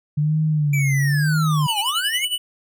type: tone with vibrato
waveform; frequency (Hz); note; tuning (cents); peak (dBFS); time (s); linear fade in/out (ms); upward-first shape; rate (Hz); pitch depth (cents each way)
sine; 146.7; D3; -2; -16; 0.17-1.67; 10; sine; 1; 110
type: linear two-way sweep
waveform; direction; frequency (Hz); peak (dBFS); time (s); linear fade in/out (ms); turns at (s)
square; down then up; 2349 to 784 to 2265; -24; 0.73-2.25; 5; 1.8
type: tone with tremolo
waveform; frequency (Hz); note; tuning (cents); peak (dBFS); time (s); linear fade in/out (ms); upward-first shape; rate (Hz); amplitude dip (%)
square; 2963; F#7; +2; -19; 1.68-2.38; 2; sine; 11; 80
effects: none